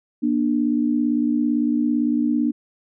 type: tone pair together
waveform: sine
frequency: 239.2 / 297 Hz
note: A#3 / D4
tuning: +45 / +20 cents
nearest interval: major third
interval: 375 cents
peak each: -20 dBFS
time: 0.22-2.52 s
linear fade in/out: 20 ms
effects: none